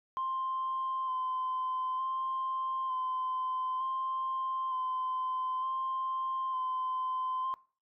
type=tone with vibrato; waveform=sine; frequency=1040 Hz; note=C6; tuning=11 cents flat; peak=-30 dBFS; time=0.17-7.54 s; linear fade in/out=0 ms; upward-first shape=square; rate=0.55 Hz; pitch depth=16 cents each way; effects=noise-tail reverb RT60 0.4 s tail -21 dB re dry + tanh soft clip ceiling -27 dBFS